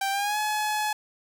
sawtooth tone with pitch glide, 784 to 850 Hz, G5 to G#5, 0 to +40 cents, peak -21 dBFS, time 0.01-0.93 s, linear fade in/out 5 ms, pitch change +140 cents, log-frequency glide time 0.11-0.38 s, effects none

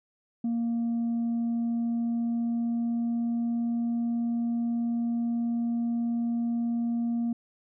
sine tone with pitch glide, 233.1 to 234.6 Hz, A#3 to A#3, 0 to +11 cents, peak -23 dBFS, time 0.44-7.33 s, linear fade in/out 5 ms, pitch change +11 cents, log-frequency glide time 1.18-3.82 s, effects tanh soft clip ceiling -24 dBFS

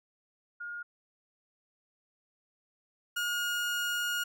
sine / 30% pulse tone pair in turn, 1425 / 1431.7 Hz, F6 / F6, +34 / +43 cents, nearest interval unison, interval 9 cents, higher second, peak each -37 / -27 dBFS, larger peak second, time 0.6-0.83 / 3.16-4.24 s, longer second, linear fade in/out 10 ms, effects none

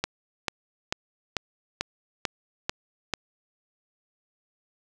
click train, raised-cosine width 0.2 ms, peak -8 dBFS, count 8, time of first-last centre 0.04-3.137 s, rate 2.26 Hz, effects none

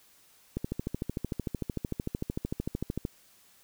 click train, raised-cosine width 3 ms, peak -18 dBFS, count 34, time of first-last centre 0.57-3.051 s, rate 13.3 Hz, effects white hiss -61 dBFS RMS until 3.63 s

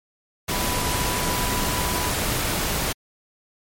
sine tone in noise, 987.8 Hz, B5, in tune, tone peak -30 dBFS, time 0.51-2.1 s, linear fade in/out 10 ms, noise pink, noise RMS -24 dBFS, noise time 0.48-2.93 s, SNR -9 dB, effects MP3 64 kbps

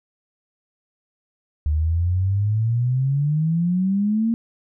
sine exponential sweep, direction up, 73.8 to 232.9 Hz, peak -17 dBFS, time 1.66-4.34 s, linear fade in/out 0 ms, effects none

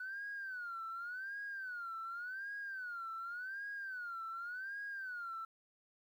sine tone with vibrato, 1480 Hz, F#6, in tune, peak -40 dBFS, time 0-5.45 s, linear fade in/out 5 ms, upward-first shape sine, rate 0.88 Hz, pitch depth 180 cents each way, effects tanh soft clip ceiling -37 dBFS + 12-bit

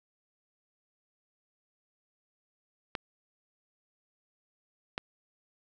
clicks, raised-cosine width 0.3 ms, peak -16 dBFS, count 2, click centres 2.952 / 4.979 s, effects none

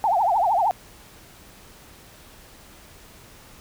sine tone with vibrato, 791 Hz, G5, 15 cents sharp, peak -17 dBFS, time 0.04-0.71 s, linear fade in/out 0 ms, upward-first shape triangle, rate 13 Hz, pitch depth 300 cents each way, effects pink hiss -48 dBFS RMS until 3.6 s

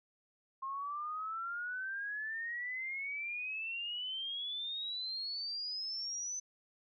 sine exponential sweep, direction up, 1063 to 6120 Hz, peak -37 dBFS, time 0.62-6.4 s, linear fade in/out 10 ms, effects none

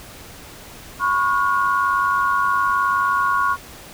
sine tone cluster, 1002 / 1101 / 1433 Hz, B5 / C#6 / F6, +25 / -12 / +44 cents, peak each -25 / -18 / -21 dBFS, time 0.99-3.57 s, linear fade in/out 50 ms, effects pink hiss -40 dBFS RMS until 3.93 s

